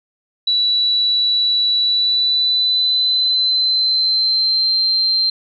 sine tone with pitch glide, 3939 to 4140 Hz, B7 to C8, -5 to -19 cents, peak -13 dBFS, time 0.47-5.3 s, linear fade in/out 5 ms, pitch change +86 cents, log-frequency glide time 1.81-4.71 s, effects none

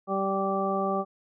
harmonic tone, 194.5 Hz, G3, 13 cents flat, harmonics 1 / 2 / 3 / 4 / 6, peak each -31 / -31 / -31 / -31 / -31 dBFS, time 0.07-1.05 s, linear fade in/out 50 ms, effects none

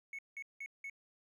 triangle tone bursts, 2206 Hz, C#7, 9 cents flat, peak -39 dBFS, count 4, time 0.13-0.898 s, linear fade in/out 2 ms, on 57 ms, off 180 ms, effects tanh soft clip ceiling -36 dBFS

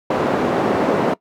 white band-pass noise, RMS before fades -18 dBFS, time 0.1-1.14 s, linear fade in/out 5 ms, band 210 to 590 Hz, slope 12 dB/octave, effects noise-tail reverb RT60 0.1 s tail -20 dB re dry

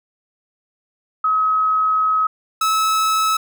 sine / 45% pulse tone pair in turn, 1276 / 1296.8 Hz, D#6 / E6, +43 / -29 cents, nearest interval unison, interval 28 cents, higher second, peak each -14 / -15 dBFS, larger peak first, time 1.24-2.27 / 2.61-3.37 s, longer first, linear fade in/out 5 ms, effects none

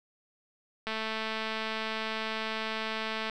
click train, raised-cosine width 0.3 ms, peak -18 dBFS, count 535, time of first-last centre 0.87-3.297 s, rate 220 Hz, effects none

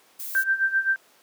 violet noise, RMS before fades -34 dBFS, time 0.19-0.44 s, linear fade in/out 10 ms
sine tone with tremolo, 1568 Hz, G6, in tune, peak -17 dBFS, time 0.35-0.96 s, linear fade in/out 0 ms, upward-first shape sine, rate 7.7 Hz, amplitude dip 80%
effects pink hiss -57 dBFS RMS until 1.22 s + high-pass 400 Hz 12 dB/octave

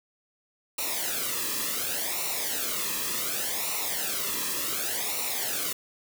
white noise with flanger, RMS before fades -30 dBFS, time 0.78-5.73 s, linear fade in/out 5 ms, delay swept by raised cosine 0.61 to 1.38 ms, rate 0.68 Hz, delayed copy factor -0.75, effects none

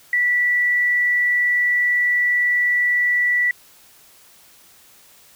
sine tone, 1958 Hz, B6, 15 cents flat, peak -15 dBFS, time 0.13-3.51 s, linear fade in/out 2 ms, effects white hiss -50 dBFS RMS until 5.35 s

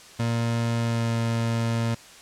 30% pulse tone with pitch glide, 116.54 to 115.4 Hz, A#2 to A#2, 0 to -17 cents, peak -20 dBFS, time 0.19-1.95 s, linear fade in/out 10 ms, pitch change -17 cents, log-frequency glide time 0.79-1.1 s, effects white hiss -47 dBFS RMS until 2.21 s + low-pass 8000 Hz 12 dB/octave

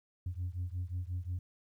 sine beating tone pair, 87.31 / 92.91 Hz, F2 / F#2, 0 / +8 cents, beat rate 5.6 Hz, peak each -36 / -37 dBFS, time 0.26-1.39 s, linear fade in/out 5 ms, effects tanh soft clip ceiling -31 dBFS + 12-bit

